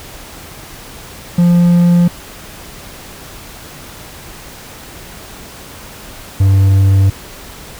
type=tone pair in turn; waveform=triangle; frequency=174 / 97.2 Hz; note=F3 / G2; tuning=-6 / -14 cents; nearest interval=minor seventh; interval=1008 cents; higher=first; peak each=-4 dBFS; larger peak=neither; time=1.38-2.08 / 6.4-7.1 s; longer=neither; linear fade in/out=5 ms; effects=pink hiss -33 dBFS RMS until 7.79 s